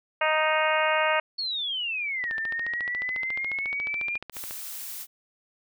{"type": "harmonic tone", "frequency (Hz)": 311.1, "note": "D#4", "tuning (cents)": 0, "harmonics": [2, 3, 4, 5, 6, 7, 8, 9], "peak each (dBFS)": [-26, -28, -29, -30, -31, -31, -32, -33], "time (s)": [0.21, 1.2], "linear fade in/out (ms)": 5}
{"type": "exponential two-way sweep", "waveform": "sine", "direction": "down then up", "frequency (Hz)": [4435, 1770, 2421], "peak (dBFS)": -27, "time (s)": [1.38, 4.18], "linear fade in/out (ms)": 10, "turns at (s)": 2.34}
{"type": "click train", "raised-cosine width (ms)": 0.3, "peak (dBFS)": -21, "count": 33, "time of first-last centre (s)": [2.24, 4.51], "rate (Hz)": 14.1}
{"type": "noise", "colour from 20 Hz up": "blue", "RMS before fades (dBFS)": -37, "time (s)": [4.32, 5.07], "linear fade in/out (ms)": 50}
{"effects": []}